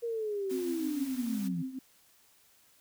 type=linear sweep; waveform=sine; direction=down; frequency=475.1 to 160.4 Hz; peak=-31 dBFS; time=0.02-1.63 s; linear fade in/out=20 ms
type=noise; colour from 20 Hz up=white; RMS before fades=-48 dBFS; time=0.49-1.49 s; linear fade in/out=20 ms
type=tone with tremolo; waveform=sine; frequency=261.6 Hz; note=C4; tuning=in tune; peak=-32 dBFS; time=0.51-1.79 s; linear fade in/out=5 ms; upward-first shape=triangle; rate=6.4 Hz; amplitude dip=80%
effects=white hiss -64 dBFS RMS until 2.8 s